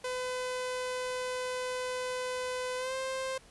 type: tone with pitch glide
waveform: sawtooth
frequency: 505 to 525.8 Hz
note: B4 to C5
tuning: +39 to +8 cents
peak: -29 dBFS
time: 0.04-3.38 s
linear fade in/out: 5 ms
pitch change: +69 cents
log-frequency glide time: 2.77-2.94 s
effects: pink hiss -58 dBFS RMS until 3.5 s + resampled to 24000 Hz